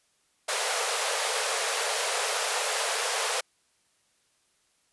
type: high-pass noise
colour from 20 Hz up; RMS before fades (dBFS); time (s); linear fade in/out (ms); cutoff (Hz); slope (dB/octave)
pink; -28; 0.48-3.41; 10; 430; 96
effects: white hiss -69 dBFS RMS until 4.92 s + resampled to 24000 Hz